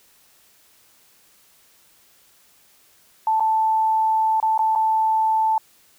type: tone with dropouts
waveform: sine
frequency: 880 Hz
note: A5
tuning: in tune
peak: -16 dBFS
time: 3.27-5.58 s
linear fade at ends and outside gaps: 2 ms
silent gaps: 3.398-3.405 / 4.401-4.427 / 4.578-4.591 / 4.752-4.758 s
effects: white hiss -56 dBFS RMS until 5.98 s